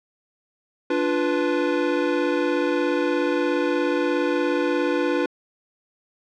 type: chord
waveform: square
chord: B diminished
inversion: first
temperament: equal with one note detuned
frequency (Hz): 292.3 / 349.2 / 493.9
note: D4 / F4 / B4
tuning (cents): -8 / 0 / 0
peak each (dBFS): -25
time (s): 0.9-5.26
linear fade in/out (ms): 5
effects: low-pass 3000 Hz 12 dB/octave